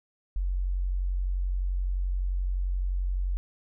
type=tone; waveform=sine; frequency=45.79 Hz; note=F#1; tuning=17 cents flat; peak=-25 dBFS; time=0.36-3.37 s; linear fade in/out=0 ms; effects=none